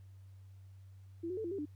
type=tone with pitch steps; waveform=sine; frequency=335.9 / 367.5 / 439.9 / 341.3 / 394.2 / 296.5 Hz; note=E4 / F#4 / A4 / F4 / G4 / D4; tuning=+33 / -12 / 0 / -40 / +10 / +17 cents; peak=-36 dBFS; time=1.23-1.656 s; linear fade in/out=10 ms; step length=71 ms; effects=added 96 Hz sine -52 dBFS peak until 1.75 s + pink hiss -75 dBFS RMS until 1.75 s